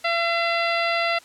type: harmonic tone with a mistuned harmonic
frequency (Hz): 678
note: E5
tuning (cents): +49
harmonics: 1 / 2 / 3 / 4 / 5 / 6 / 7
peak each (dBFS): -24 / -27 / -26 / -28 / -34 / -34 / -35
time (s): 0.04-1.19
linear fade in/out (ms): 10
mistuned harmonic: 5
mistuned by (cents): +29
effects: white hiss -50 dBFS RMS until 1.24 s + low-pass 9000 Hz 12 dB/octave